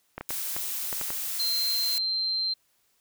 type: clicks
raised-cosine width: 0.5 ms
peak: -19 dBFS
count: 7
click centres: 0.18 / 0.21 / 0.306 / 0.565 / 0.928 / 1.013 / 1.104 s
type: noise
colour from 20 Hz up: blue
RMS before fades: -32 dBFS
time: 0.29-1.98 s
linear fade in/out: 0 ms
type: tone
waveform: sine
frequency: 4137 Hz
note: C8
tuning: 20 cents flat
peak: -25 dBFS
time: 1.39-2.54 s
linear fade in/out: 10 ms
effects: white hiss -69 dBFS RMS until 3 s